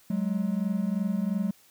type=tone pair together; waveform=triangle; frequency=187.09 / 210 Hz; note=F#3 / G#3; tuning=+19 / +19 cents; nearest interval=major second; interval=200 cents; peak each=-26 dBFS; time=0.1-1.51 s; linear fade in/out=5 ms; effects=white hiss -59 dBFS RMS until 1.7 s